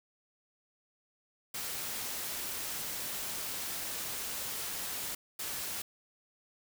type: noise bursts at uneven times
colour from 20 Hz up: white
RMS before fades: -38 dBFS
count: 2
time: 1.54-5.15 / 5.39-5.82 s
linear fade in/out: 5 ms
effects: none